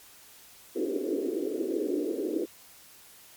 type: band-pass noise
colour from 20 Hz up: pink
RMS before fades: -30 dBFS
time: 0.75-2.46 s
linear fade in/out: 20 ms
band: 290 to 470 Hz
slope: 48 dB/octave
effects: white hiss -53 dBFS RMS until 3.36 s + MP3 96 kbps